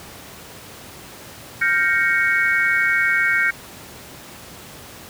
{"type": "chord", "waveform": "sine", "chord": "G half-diminished seventh", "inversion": "third", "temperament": "equal", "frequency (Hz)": [1396.9, 1568, 1864.7, 2217], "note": ["F6", "G6", "Bb6", "Db7"], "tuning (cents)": [0, 0, 0, 0], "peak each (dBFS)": [-24, -20, -21, -20], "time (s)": [1.61, 3.51], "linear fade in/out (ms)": 10, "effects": ["pink hiss -39 dBFS RMS until 5.09 s", "high-pass 80 Hz 12 dB/octave"]}